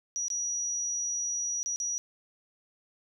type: tone with dropouts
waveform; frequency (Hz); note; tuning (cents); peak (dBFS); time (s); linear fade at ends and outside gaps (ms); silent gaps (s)
sine; 5810; F#8; -32; -29; 0.16-1.98; 0; 0.282-0.302 / 1.63-1.66 / 1.76-1.801
effects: none